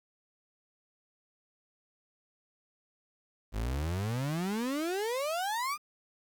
35% pulse exponential sweep, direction up, 49.44 to 1244.5 Hz, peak -29 dBFS, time 3.52-5.78 s, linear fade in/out 50 ms, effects 10-bit

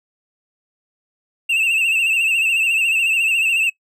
triangle tone with vibrato, 2681 Hz, E7, 29 cents sharp, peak -13 dBFS, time 1.49-3.7 s, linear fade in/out 10 ms, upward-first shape sine, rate 14 Hz, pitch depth 73 cents each way, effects noise-tail reverb RT60 0.1 s tail -21 dB re dry

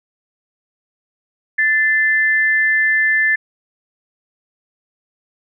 sine tone pair together, 1760 / 2064 Hz, A6 / C7, 0 / -24 cents, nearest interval minor third, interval 276 cents, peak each -13 / -19 dBFS, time 1.58-3.36 s, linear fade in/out 10 ms, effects none

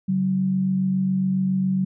sine tone pair together, 141.5 / 188.75 Hz, C#3 / F#3, +36 / +35 cents, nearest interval perfect fourth, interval 499 cents, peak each -29 / -19 dBFS, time 0.08-1.85 s, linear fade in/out 10 ms, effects none

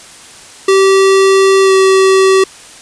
square tone with pitch glide, 386.9 to 382.7 Hz, G4 to G4, -23 to -42 cents, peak -6 dBFS, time 0.68-2.44 s, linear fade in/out 5 ms, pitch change -19 cents, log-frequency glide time 1.63-1.72 s, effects white hiss -35 dBFS RMS until 2.81 s + resampled to 22050 Hz

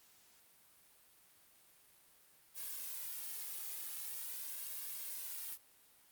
blue noise with flanger, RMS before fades -44 dBFS, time 2.54-5.58 s, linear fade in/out 50 ms, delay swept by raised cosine 1.8 to 2.39 ms, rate 0.44 Hz, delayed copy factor +0.5, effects white hiss -66 dBFS RMS until 6.11 s + Opus 48 kbps

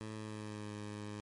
15% pulse tone with pitch glide, 108.5 to 104.62 Hz, A2 to G#2, -24 to +13 cents, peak -36 dBFS, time 0.01-1.2 s, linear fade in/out 0 ms, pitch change -63 cents, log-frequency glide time 0.15-0.73 s, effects MP3 48 kbps

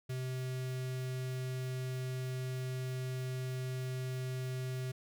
square tone with notch filter, 128.8 Hz, C3, 27 cents flat, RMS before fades -38 dBFS, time 0.09-4.92 s, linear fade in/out 10 ms, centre 960 Hz, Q 1.5, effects none

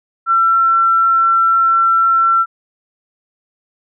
sine tone, 1349 Hz, E6, 40 cents sharp, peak -9 dBFS, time 0.26-2.46 s, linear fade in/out 50 ms, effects none

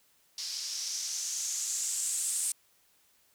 violet noise with low-pass filter sweep, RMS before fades -34 dBFS, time 0.38-2.52 s, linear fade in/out 2 ms, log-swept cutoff 5000 to 8600 Hz, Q 4, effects white hiss -67 dBFS RMS until 3.34 s

